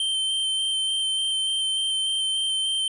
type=tone with vibrato; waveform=square; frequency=3117 Hz; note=G7; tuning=11 cents flat; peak=-23 dBFS; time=0-2.88 s; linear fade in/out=2 ms; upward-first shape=square; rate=3.4 Hz; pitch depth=9 cents each way; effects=resampled to 24000 Hz